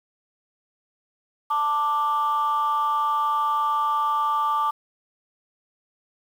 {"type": "tone pair together", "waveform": "sine", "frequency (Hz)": [884, 1176.8], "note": ["A5", "D6"], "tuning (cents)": [8, 3], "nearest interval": "perfect fourth", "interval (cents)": 495, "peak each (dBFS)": [-23, -20], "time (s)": [1.5, 4.71], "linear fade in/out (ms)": 10, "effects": ["tanh soft clip ceiling -16 dBFS", "8-bit"]}